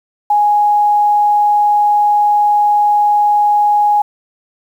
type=tone; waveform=sine; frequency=830.6 Hz; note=G#5; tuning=in tune; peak=-8 dBFS; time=0.3-4.02 s; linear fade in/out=5 ms; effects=7-bit